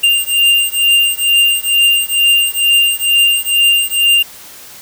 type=beating tone pair; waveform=square; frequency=2794 / 2796.2 Hz; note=F7 / F7; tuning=0 / +1 cents; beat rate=2.2 Hz; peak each=-13 dBFS; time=0.03-4.23 s; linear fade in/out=10 ms; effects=white hiss -35 dBFS RMS until 4.81 s